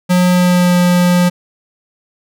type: tone with pitch glide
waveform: square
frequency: 180 to 177.62 Hz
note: F#3 to F3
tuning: -47 to +30 cents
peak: -9 dBFS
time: 0.09-1.3 s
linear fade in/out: 20 ms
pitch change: -23 cents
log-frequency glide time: 0.3-0.77 s
effects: none